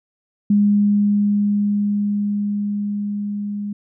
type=tone with level ramp; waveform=sine; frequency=205.1 Hz; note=G#3; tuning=21 cents flat; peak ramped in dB=-11 to -23 dBFS; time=0.5-3.73 s; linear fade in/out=5 ms; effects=none